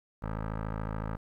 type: tone with low-pass filter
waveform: 15% pulse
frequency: 53.8 Hz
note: A1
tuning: 38 cents flat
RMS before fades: -35 dBFS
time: 0.22-1.17 s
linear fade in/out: 10 ms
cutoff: 1300 Hz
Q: 2
effects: 11-bit